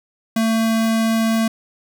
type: tone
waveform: square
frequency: 224.5 Hz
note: A3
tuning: 35 cents sharp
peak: -16 dBFS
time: 0.36-1.48 s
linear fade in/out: 5 ms
effects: none